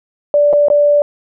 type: tone with dropouts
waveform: sine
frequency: 584 Hz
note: D5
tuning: 10 cents flat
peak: -7 dBFS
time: 0.34-1.02 s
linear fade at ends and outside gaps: 1 ms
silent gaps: 0.529-0.534 / 0.684-0.701 s
effects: none